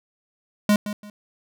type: tone with echo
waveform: square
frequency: 207.7 Hz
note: G#3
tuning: in tune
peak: -15 dBFS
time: 0.69-0.76 s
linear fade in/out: 2 ms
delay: 170 ms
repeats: 2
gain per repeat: -12 dB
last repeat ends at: 1.1 s
effects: none